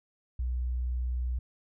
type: tone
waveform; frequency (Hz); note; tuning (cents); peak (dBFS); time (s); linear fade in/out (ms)
sine; 61.74; B1; 0; -28; 0.39-1.39; 5
effects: none